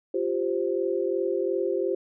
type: chord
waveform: sine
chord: F suspended second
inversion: none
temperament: equal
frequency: 349.2 / 392 / 523.3 Hz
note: F4 / G4 / C5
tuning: 0 / 0 / 0 cents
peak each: -28 / -27 / -29 dBFS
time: 0.14-1.95 s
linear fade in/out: 5 ms
effects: none